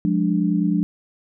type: chord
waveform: sine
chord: D diminished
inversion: first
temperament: equal with one note detuned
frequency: 177.97 / 207.7 / 293.7 Hz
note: F3 / Ab3 / D4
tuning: +33 / 0 / 0 cents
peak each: -20 / -22 / -22 dBFS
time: 0.05-0.83 s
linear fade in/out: 0 ms
effects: none